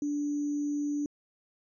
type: tone with sample-and-hold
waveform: sine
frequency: 291.7 Hz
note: D4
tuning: 12 cents flat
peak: -28 dBFS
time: 0.02-1.06 s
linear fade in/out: 2 ms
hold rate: 6300 Hz
effects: resampled to 24000 Hz